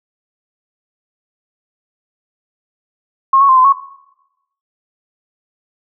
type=tone with pitch steps; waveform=sine; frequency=1076 / 1109 / 1047 / 1026 / 1104 Hz; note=C6 / C#6 / C6 / C6 / C#6; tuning=+48 / 0 / +1 / -34 / -7 cents; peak=-6 dBFS; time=3.33-3.725 s; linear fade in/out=5 ms; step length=79 ms; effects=noise-tail reverb RT60 0.9 s tail -18 dB re dry